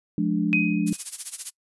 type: chord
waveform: sine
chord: D diminished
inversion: first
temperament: just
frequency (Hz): 176.2 / 211.4 / 293.7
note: F3 / Ab3 / D4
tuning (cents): +16 / +31 / 0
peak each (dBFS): -25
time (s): 0.18-0.93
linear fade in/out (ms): 2
type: tone with exponential decay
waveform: sine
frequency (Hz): 2511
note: D#7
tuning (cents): +15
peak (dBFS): -17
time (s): 0.53-1.04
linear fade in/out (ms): 0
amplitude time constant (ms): 110
type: noise with tremolo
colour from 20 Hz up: violet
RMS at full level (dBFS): -25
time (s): 0.86-1.51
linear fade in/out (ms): 20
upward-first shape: sine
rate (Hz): 15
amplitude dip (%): 85
effects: noise-tail reverb RT60 0.1 s tail -26 dB re dry + resampled to 24000 Hz